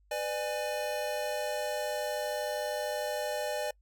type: chord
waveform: square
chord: G# diminished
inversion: first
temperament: just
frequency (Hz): 498.4 / 598 / 830.6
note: B4 / D5 / G#5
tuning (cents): +16 / +31 / 0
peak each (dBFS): -39 / -34 / -39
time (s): 0.11-3.71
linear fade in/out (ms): 5
effects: noise-tail reverb RT60 0.1 s tail -26 dB re dry + added 50 Hz sine -62 dBFS peak until 3.81 s